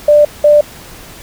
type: tone pair in turn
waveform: sine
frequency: 592 / 592 Hz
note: D5 / D5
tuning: +14 / +14 cents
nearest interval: unison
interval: 0 cents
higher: neither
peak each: -3 dBFS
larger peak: neither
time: 0.08-0.25 / 0.44-0.61 s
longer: neither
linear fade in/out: 5 ms
effects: pink hiss -34 dBFS RMS until 1.22 s